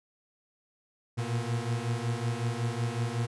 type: beating tone pair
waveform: 40% pulse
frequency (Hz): 115.2 / 120.6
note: A#2 / B2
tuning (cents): -20 / -41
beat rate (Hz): 5.4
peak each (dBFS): -31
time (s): 1.17-3.27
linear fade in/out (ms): 20
effects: resampled to 24000 Hz